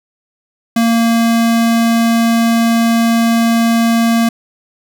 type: tone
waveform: square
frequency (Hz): 230.3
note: A#3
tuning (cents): -21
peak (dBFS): -10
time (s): 0.76-4.29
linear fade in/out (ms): 5
effects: none